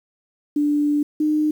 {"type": "tone pair in turn", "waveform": "sine", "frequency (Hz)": [293.7, 304.5], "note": ["D4", "D#4"], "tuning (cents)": [0, -37], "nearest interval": "minor second", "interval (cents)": 63, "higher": "second", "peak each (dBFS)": [-16, -16], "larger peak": "neither", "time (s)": [[0.56, 1.03], [1.2, 1.51]], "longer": "first", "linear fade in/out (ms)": 5, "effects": ["8-bit"]}